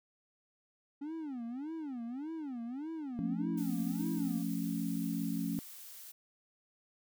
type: tone with vibrato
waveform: triangle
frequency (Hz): 274.8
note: C#4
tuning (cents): -15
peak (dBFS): -36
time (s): 1.01-4.43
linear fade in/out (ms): 10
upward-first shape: sine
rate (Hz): 1.7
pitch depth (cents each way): 300
type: chord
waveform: sine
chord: F augmented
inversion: none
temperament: equal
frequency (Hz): 174.61 / 220 / 277.2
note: F3 / A3 / C#4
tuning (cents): 0 / 0 / 0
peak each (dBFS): -37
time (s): 3.19-5.59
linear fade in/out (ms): 0
type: noise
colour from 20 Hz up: blue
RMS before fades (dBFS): -50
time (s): 3.57-6.12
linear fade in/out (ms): 10
effects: none